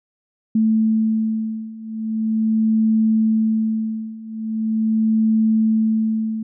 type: beating tone pair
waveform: sine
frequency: 220 / 220.41 Hz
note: A3 / A3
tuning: 0 / +3 cents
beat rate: 0.41 Hz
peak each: -20 / -18 dBFS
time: 0.55-6.43 s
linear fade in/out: 5 ms
effects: none